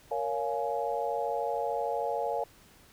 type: chord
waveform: sine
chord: Bb minor seventh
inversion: none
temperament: just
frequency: 466.2 / 559.4 / 699.2 / 839.1 Hz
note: Bb4 / Db5 / F5 / Ab5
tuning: 0 / +16 / +2 / +18 cents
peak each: -34 dBFS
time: 0.11-2.44 s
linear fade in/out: 5 ms
effects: pink hiss -58 dBFS RMS until 2.92 s